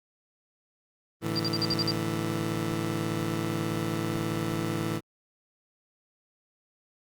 20% pulse chord, A suspended fourth, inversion none, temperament just, 110 / 146.67 / 165 Hz, A2 / D3 / E3, 0 / -2 / +2 cents, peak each -28 / -31 / -27 dBFS, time 1.21-5.01 s, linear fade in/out 50 ms
sine tone bursts, 4743 Hz, D8, 16 cents sharp, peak -25 dBFS, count 7, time 1.36-1.909 s, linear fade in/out 0 ms, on 33 ms, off 53 ms
effects Opus 24 kbps

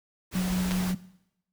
pink noise, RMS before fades -35 dBFS, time 0.31-0.95 s, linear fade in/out 50 ms
sine tone with tremolo, 183.4 Hz, F#3, 15 cents flat, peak -23 dBFS, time 0.35-0.95 s, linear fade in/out 5 ms, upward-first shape sine, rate 5.3 Hz, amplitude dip 25%
clicks, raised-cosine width 0.2 ms, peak -15 dBFS, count 2, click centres 0.71 / 0.718 s
effects noise-tail reverb RT60 0.8 s tail -18 dB re dry

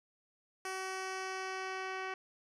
10% pulse tone with low-pass filter sweep, 378.1 Hz, F#4, 38 cents sharp, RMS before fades -40 dBFS, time 0.65-2.14 s, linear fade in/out 2 ms, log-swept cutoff 9500 to 3200 Hz, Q 1, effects none

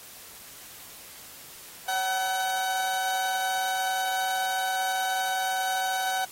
30% pulse tone with amplitude modulation, 755 Hz, F#5, 35 cents sharp, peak -21 dBFS, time 1.88-6.25 s, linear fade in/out 5 ms, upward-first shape sine, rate 204 Hz, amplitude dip 40%, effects white hiss -46 dBFS RMS until 6.31 s + AAC 48 kbps

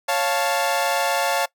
sawtooth chord, Db augmented, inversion none, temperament equal, 554.4 / 698.5 / 880 Hz, Db5 / F5 / A5, 0 / 0 / 0 cents, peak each -20 dBFS, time 0.08-1.46 s, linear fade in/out 10 ms, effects noise-tail reverb RT60 0.1 s tail -21 dB re dry

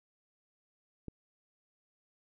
click, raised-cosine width 3 ms, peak -28 dBFS, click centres 1.083 s, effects none

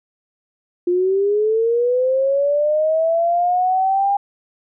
sine linear sweep, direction up, 349.2 to 808 Hz, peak -14 dBFS, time 0.87-4.17 s, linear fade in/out 5 ms, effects none

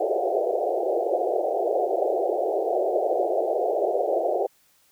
white band-pass noise, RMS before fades -24 dBFS, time 0-4.47 s, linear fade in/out 10 ms, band 350 to 750 Hz, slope 96 dB/octave, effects white hiss -62 dBFS RMS until 4.91 s

